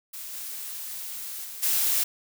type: noise with level steps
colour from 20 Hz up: blue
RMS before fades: -38 / -36 / -39 / -24 dBFS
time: 0.13-2.04 s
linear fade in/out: 10 ms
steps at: 0.32 / 1.44 / 1.62 s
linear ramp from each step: 20 ms
effects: none